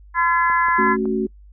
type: harmonic tone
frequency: 340 Hz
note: F4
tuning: 46 cents flat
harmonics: 3 / 4 / 5 / 6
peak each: -17 / -25 / -20 / -27 dBFS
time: 0.14-0.97 s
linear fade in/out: 50 ms
type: click train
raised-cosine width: 1 ms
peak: -22 dBFS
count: 4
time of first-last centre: 0.5-1.056 s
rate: 5.4 Hz
type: chord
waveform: sine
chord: F# minor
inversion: first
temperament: equal with one note detuned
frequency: 220 / 277.2 / 372.6 Hz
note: A3 / C#4 / F#4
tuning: 0 / 0 / +12 cents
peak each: -22 / -26 / -21 dBFS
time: 0.78-1.27 s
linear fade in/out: 10 ms
effects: noise-tail reverb RT60 0.1 s tail -26 dB re dry + added 50 Hz sine -42 dBFS peak until 1.52 s

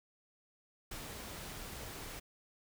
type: noise with ADSR envelope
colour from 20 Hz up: pink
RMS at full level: -44 dBFS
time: 0.91-2.2 s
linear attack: 6 ms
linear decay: 140 ms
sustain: -2 dB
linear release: 13 ms
effects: none

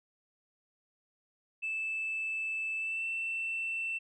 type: tone with pitch glide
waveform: sine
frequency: 2632 to 2678 Hz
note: E7 to E7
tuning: -3 to +27 cents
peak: -31 dBFS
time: 1.62-3.99 s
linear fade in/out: 20 ms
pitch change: +30 cents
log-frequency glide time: 2.77-3.06 s
effects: tanh soft clip ceiling -28 dBFS

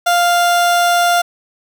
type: tone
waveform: 30% pulse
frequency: 698.5 Hz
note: F5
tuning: in tune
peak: -8 dBFS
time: 0.06-1.22 s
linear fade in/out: 10 ms
effects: none

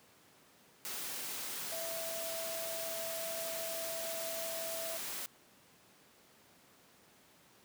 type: tone in noise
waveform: sine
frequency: 659.3 Hz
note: E5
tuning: in tune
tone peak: -41 dBFS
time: 1.72-4.97 s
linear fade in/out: 0 ms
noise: white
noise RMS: -41 dBFS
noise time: 0.85-5.26 s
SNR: -3 dB
effects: pink hiss -63 dBFS RMS until 7.64 s + high-pass 150 Hz 12 dB/octave

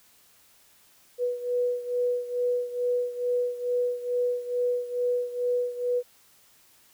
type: beating tone pair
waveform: sine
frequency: 490 / 492.3 Hz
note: B4 / B4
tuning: -14 / -6 cents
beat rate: 2.3 Hz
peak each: -26 / -30 dBFS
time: 1.18-6.03 s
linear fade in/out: 50 ms
effects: white hiss -59 dBFS RMS until 6.93 s

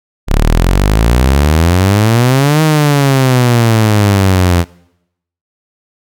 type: exponential two-way sweep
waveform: sawtooth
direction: up then down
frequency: 34.19 to 158.1 to 85.1 Hz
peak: -3 dBFS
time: 0.27-4.65 s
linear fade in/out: 50 ms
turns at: 2.62 s
effects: noise-tail reverb RT60 0.8 s tail -23 dB re dry

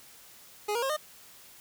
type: tone with pitch steps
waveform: 25% pulse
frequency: 416.8 / 473.3 / 537.4 / 610.2 Hz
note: G#4 / A#4 / C5 / D#5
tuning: +6 / +26 / +46 / -34 cents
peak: -24 dBFS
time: 0.68-0.968 s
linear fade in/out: 10 ms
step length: 72 ms
effects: white hiss -53 dBFS RMS until 1.6 s

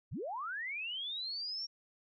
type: linear sweep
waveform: sine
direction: up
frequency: 57.1 to 5600 Hz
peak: -37 dBFS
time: 0.11-1.67 s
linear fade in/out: 20 ms
effects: none

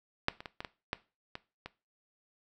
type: clicks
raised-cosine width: 0.3 ms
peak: -10 / -27 / -24 / -22 / -22 / -15 / -23 / -25 dBFS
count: 8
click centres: 0.284 / 0.405 / 0.458 / 0.605 / 0.648 / 0.931 / 1.354 / 1.66 s
effects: noise-tail reverb RT60 0.3 s tail -18 dB re dry

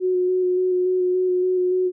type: tone with vibrato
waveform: sine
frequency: 365.8 Hz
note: F#4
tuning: 20 cents flat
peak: -17 dBFS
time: 0-1.92 s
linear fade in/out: 50 ms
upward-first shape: square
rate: 3.5 Hz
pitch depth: 13 cents each way
effects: none

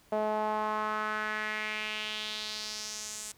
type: tone with band-pass filter sweep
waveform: sawtooth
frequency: 214.1 Hz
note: A3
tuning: 47 cents flat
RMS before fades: -34 dBFS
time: 0.12-3.32 s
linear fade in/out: 5 ms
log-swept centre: 650 to 8100 Hz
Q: 2.8
effects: pink hiss -62 dBFS RMS until 3.37 s

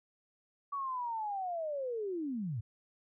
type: linear sweep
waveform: sine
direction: down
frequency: 1141 to 98 Hz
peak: -34 dBFS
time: 0.72-2.61 s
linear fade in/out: 10 ms
effects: none

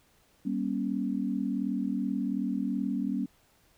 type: chord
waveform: sine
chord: G diminished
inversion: none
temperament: equal with one note detuned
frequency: 196 / 238.7 / 277.2 Hz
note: G3 / Bb3 / Db4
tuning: 0 / +41 / 0 cents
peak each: -32 dBFS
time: 0.45-3.26 s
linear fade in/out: 10 ms
effects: pink hiss -65 dBFS RMS until 3.77 s

